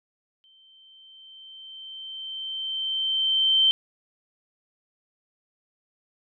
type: tone with exponential growth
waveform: sine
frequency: 3111 Hz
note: G7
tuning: 14 cents flat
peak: -15 dBFS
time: 0.44-3.71 s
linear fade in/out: 0 ms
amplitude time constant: 710 ms
effects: none